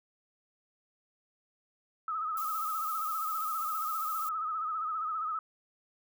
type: tone with vibrato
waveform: sine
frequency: 1274 Hz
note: D#6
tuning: 41 cents sharp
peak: -31 dBFS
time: 2.08-5.39 s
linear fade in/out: 2 ms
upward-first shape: sine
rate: 15 Hz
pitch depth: 67 cents each way
type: noise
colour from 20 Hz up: violet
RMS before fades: -42 dBFS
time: 2.37-4.29 s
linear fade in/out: 2 ms
effects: none